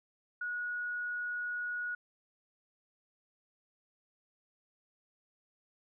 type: tone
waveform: sine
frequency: 1456 Hz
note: F#6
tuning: 28 cents flat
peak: -34 dBFS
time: 0.41-1.95 s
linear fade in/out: 5 ms
effects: none